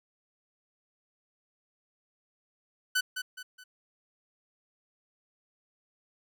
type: tone with echo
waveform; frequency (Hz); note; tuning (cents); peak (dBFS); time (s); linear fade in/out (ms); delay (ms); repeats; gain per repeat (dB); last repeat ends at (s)
sawtooth; 1500; F#6; +23; -21; 2.95-3.01; 10; 210; 3; -8; 3.64
effects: none